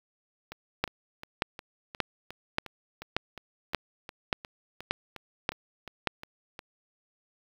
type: two click trains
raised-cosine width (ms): 0.3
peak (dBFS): -9 / -24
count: 10 / 18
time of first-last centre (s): 0.84-6.073 / 0.52-6.591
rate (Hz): 1.72 / 2.8
effects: 7-bit